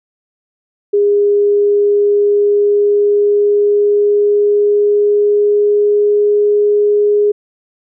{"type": "tone with pitch glide", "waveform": "sine", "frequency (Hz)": [408.5, 414.4], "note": ["G#4", "G#4"], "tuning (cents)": [-29, -4], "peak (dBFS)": -8, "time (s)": [0.93, 7.32], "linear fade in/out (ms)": 10, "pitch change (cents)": 25, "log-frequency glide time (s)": [1.03, 6.35], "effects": []}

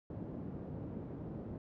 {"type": "band-pass noise", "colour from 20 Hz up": "pink", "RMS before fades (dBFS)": -44, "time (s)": [0.1, 1.58], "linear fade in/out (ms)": 2, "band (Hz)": [110, 360], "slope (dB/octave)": 12, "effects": []}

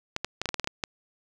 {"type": "clicks", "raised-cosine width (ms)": 0.2, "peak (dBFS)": -11, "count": 10, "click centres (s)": [0.164, 0.246, 0.416, 0.457, 0.49, 0.543, 0.597, 0.644, 0.674, 0.838], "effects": []}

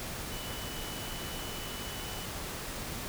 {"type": "tone in noise", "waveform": "sine", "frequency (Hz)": 2975, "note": "F#7", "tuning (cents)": 9, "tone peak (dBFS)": -46, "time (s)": [0.32, 2.25], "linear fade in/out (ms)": 0, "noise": "pink", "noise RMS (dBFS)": -39, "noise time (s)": [0, 3.08], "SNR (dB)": -10, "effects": []}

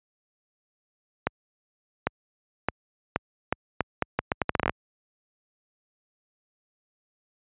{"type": "accelerating click train", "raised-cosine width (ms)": 0.5, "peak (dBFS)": -7, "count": 17, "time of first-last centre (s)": [1.27, 4.695], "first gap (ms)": 800, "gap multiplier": 0.77, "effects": ["high-pass 60 Hz 12 dB/octave", "resampled to 8000 Hz"]}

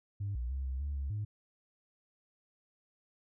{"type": "tone with pitch steps", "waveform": "sine", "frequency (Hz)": [100.4, 60.2, 67.1, 65.5, 71.6, 69.1, 105], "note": ["G2", "B1", "C2", "C2", "D2", "C#2", "G#2"], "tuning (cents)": [42, -44, 44, 2, -43, -5, 19], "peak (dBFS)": -32, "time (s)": [0.2, 1.25], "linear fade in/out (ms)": 10, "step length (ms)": 150, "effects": ["tanh soft clip ceiling -30 dBFS"]}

